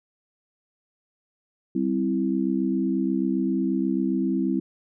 sine chord, C major, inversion second, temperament equal with one note detuned, 194.98 / 261.6 / 329.6 Hz, G3 / C4 / E4, -9 / 0 / 0 cents, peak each -26 / -25 / -26 dBFS, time 1.75-4.6 s, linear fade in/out 5 ms, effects none

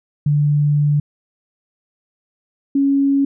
sine tone pair in turn, 146.83 / 277.2 Hz, D3 / C#4, 0 / 0 cents, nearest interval major seventh, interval 1100 cents, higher second, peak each -12 dBFS, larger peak neither, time 0.26-1 / 2.75-3.25 s, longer first, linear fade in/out 5 ms, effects none

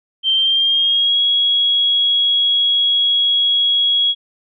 sine tone with pitch glide, 3136 to 3322 Hz, G7 to G#7, 0 to 0 cents, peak -12 dBFS, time 0.23-4.15 s, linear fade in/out 50 ms, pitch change +100 cents, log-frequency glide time 0.34-1.21 s, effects none

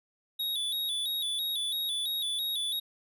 square tone with vibrato, 3618 Hz, A7, 48 cents sharp, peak -30 dBFS, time 0.39-2.8 s, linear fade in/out 10 ms, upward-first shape square, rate 3 Hz, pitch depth 74 cents each way, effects none

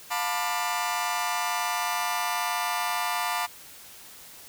sawtooth chord, B half-diminished seventh, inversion second, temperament just, 711.2 / 889 / 987.8 / 1185.3 Hz, F5 / A5 / B5 / D6, +31 / +18 / 0 / +16 cents, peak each -28 dBFS, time 0.1-3.47 s, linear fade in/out 20 ms, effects white hiss -47 dBFS RMS until 4.48 s

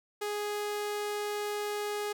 sawtooth tone, 415.3 Hz, G#4, in tune, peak -28 dBFS, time 0.21-2.13 s, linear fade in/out 10 ms, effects none

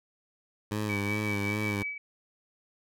15% pulse tone with vibrato, 103.6 Hz, G#2, 4 cents flat, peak -23 dBFS, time 0.71-1.83 s, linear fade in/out 5 ms, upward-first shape sine, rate 2.5 Hz, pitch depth 55 cents each way
sine tone with tremolo, 2287 Hz, D7, 47 cents flat, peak -30 dBFS, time 0.89-1.98 s, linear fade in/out 5 ms, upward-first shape triangle, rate 5.4 Hz, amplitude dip 65%
effects none

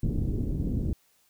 pink low-pass noise, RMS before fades -28 dBFS, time 0.03-0.93 s, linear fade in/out 2 ms, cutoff 330 Hz, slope 24 dB/octave, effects white hiss -66 dBFS RMS until 1.29 s

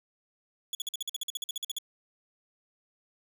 sawtooth tone bursts, 3388 Hz, G#7, 34 cents sharp, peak -28 dBFS, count 16, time 0.73-1.785 s, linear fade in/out 2 ms, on 20 ms, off 49 ms, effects none

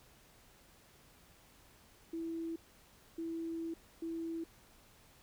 sine tone bursts at uneven times, 329.6 Hz, E4, in tune, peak -37 dBFS, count 3, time 2.13-2.56 / 3.18-3.74 / 4.02-4.44 s, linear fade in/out 5 ms, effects pink hiss -63 dBFS RMS until 5.22 s

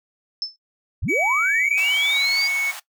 sine tone with exponential decay, 5274 Hz, E8, in tune, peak -19 dBFS, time 0.42-0.56 s, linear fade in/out 1 ms, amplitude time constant 30 ms
sine linear sweep, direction up, 38.32 to 4852 Hz, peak -21 dBFS, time 1.02-2.48 s, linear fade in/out 10 ms
triangle tone with pitch glide, 2274 to 2214 Hz, C#7 to C#7, +44 to -3 cents, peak -18 dBFS, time 1.08-2.72 s, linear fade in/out 20 ms, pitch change -47 cents, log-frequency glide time 2.11-2.26 s
pink high-pass noise, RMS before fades -35 dBFS, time 1.77-2.8 s, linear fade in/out 10 ms, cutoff 680 Hz, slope 48 dB/octave
effects noise-tail reverb RT60 0.1 s tail -18 dB re dry

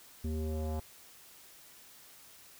square tone with low-pass filter sweep, 77.9 Hz, D#2, 3 cents sharp, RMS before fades -35 dBFS, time 0.24-0.8 s, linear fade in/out 5 ms, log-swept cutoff 300 to 800 Hz, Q 2.2, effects white hiss -56 dBFS RMS until 2.59 s

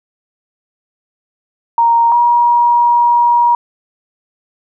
sine tone pair in turn, 932.3 / 953.5 Hz, A#5 / A#5, 0 / +39 cents, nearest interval unison, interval 39 cents, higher second, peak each -7 dBFS, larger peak neither, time 1.78-2.12 / 2.12-3.55 s, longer second, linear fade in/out 2 ms, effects none

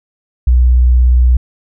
sine tone with vibrato, 61.74 Hz, B1, in tune, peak -5 dBFS, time 0.47-1.37 s, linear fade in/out 5 ms, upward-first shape triangle, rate 17 Hz, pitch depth 19 cents each way, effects none

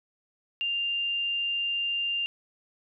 sine tone, 2794 Hz, F7, in tune, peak -26 dBFS, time 0.61-2.26 s, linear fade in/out 0 ms, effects none

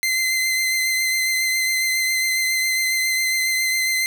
sawtooth tone with vibrato, 2065 Hz, C7, 23 cents flat, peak -15 dBFS, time 0.03-4.06 s, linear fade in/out 0 ms, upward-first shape triangle, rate 7.3 Hz, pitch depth 21 cents each way, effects none

